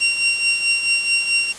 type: tone with tremolo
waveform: sawtooth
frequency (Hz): 2757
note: F7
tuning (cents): -23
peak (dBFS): -10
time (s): 0-1.53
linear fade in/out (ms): 20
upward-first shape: triangle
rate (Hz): 4.6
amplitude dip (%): 65
effects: white hiss -36 dBFS RMS until 1.58 s + resampled to 22050 Hz